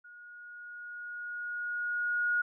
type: tone with level ramp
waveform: sine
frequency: 1443 Hz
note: F#6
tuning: 44 cents flat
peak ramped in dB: -49 to -25 dBFS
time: 0.04-2.42 s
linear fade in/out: 10 ms
effects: none